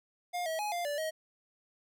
square tone with pitch steps, 709 / 643 / 838 / 698 / 582 / 632 Hz, F5 / E5 / G#5 / F5 / D5 / D#5, +26 / -43 / +15 / -1 / -16 / +27 cents, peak -33 dBFS, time 0.33-1.11 s, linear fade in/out 20 ms, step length 130 ms, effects none

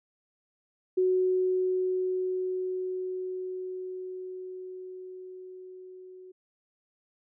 sine tone with level ramp, 370 Hz, F#4, in tune, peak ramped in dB -21 to -45 dBFS, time 0.97-6.32 s, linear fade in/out 10 ms, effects none

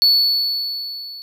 triangle tone with level ramp, 4435 Hz, C#8, in tune, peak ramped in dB -8 to -31 dBFS, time 0.02-1.22 s, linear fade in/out 0 ms, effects none

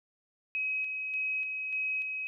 sine tone with tremolo, 2542 Hz, D#7, 36 cents sharp, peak -29 dBFS, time 0.55-2.27 s, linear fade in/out 0 ms, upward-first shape square, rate 1.7 Hz, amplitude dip 35%, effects none

